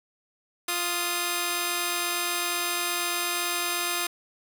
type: tone pair together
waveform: 5% pulse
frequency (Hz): 349.2 / 1246.3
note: F4 / D#6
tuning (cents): 0 / +2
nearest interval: octave + minor seventh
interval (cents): 2202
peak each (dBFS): -17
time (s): 0.68-4.07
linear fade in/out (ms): 5
effects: none